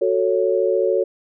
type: chord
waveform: sine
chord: F# minor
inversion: none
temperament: just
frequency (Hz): 370 / 444 / 555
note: F#4 / A4 / C#5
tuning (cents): 0 / +16 / +2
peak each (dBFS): -20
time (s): 0.01-1.04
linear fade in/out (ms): 10
effects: none